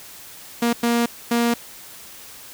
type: tone bursts at uneven times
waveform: sawtooth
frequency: 235.8 Hz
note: A#3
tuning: 20 cents sharp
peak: -13 dBFS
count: 3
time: 0.62-0.73 / 0.83-1.06 / 1.31-1.54 s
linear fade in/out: 5 ms
effects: white hiss -41 dBFS RMS until 2.53 s